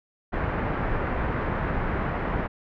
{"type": "low-pass noise", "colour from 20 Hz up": "pink", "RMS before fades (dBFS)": -27, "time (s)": [0.32, 2.48], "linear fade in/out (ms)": 20, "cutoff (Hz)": 1900, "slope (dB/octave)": 24, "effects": []}